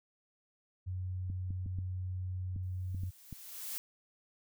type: tone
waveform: sine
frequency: 92 Hz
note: F#2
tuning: 9 cents flat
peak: -35 dBFS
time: 0.86-3.11 s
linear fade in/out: 20 ms
type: clicks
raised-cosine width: 5 ms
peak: -31 dBFS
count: 8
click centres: 1.3 / 1.506 / 1.662 / 1.787 / 2.562 / 2.947 / 3.035 / 3.327 s
type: noise with exponential growth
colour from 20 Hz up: blue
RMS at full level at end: -38 dBFS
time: 2.63-3.78 s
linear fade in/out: 0 ms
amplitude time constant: 250 ms
effects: none